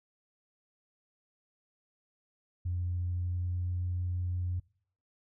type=tone with pitch glide; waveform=sine; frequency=88.6 to 89.42 Hz; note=F2 to F2; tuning=+25 to +41 cents; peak=-29 dBFS; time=2.65-4.6 s; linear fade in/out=10 ms; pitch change=+16 cents; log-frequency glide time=3.02-3.82 s; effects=noise-tail reverb RT60 0.6 s tail -24 dB re dry + tanh soft clip ceiling -25 dBFS